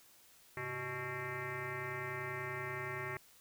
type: tone with frequency modulation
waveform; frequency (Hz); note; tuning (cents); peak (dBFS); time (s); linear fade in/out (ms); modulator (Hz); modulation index
sine; 1108.7; C#6; 0; -38; 0.57-3.17; 2; 243; 4.5
effects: white hiss -63 dBFS RMS until 3.4 s

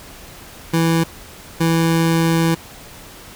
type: tone bursts at uneven times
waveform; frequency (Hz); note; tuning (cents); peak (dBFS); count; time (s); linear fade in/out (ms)
25% pulse; 164.81; E3; 0; -10; 2; 0.73-1.04 / 1.6-2.55; 10
effects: pink hiss -39 dBFS RMS until 3.35 s

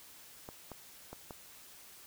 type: clicks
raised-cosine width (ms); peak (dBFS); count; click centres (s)
1; -30; 4; 0.489 / 0.717 / 1.13 / 1.308
effects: white hiss -55 dBFS RMS until 2.06 s

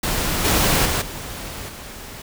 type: noise with level steps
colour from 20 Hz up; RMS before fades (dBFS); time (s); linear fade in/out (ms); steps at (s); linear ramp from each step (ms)
pink; -22 / -17 / -21 / -32 / -36; 0.03-2.22; 5; 0.44 / 0.85 / 1.01 / 1.68; 10
effects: none

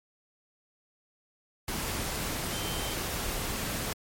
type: tone in noise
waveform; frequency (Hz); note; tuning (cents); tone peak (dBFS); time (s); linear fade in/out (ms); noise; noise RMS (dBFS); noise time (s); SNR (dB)
sine; 3113; G7; -13; -40; 2.53-2.94; 2; pink; -33; 1.68-3.93; -10
effects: MP3 64 kbps

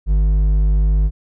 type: tone with hard clipping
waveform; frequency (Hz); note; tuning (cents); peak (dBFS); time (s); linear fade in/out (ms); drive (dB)
triangle; 50.8; G#1; -38; -13; 0.06-1.11; 50; 9
effects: none

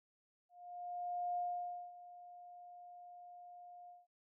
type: tone with ADSR envelope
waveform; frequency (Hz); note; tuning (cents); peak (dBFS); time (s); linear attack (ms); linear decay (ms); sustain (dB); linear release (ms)
sine; 709; F5; +26; -35; 0.49-4.07; 880; 550; -17; 180
effects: none

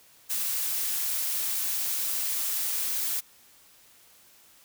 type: noise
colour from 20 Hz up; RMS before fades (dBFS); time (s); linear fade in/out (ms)
blue; -29; 0.29-3.21; 20
effects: white hiss -57 dBFS RMS until 4.64 s

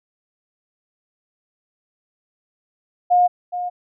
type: tone with echo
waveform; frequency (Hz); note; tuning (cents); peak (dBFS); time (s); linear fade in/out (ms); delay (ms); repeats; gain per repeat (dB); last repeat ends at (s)
sine; 715; F5; +41; -11; 3.1-3.28; 20; 420; 1; -11; 3.7
effects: none

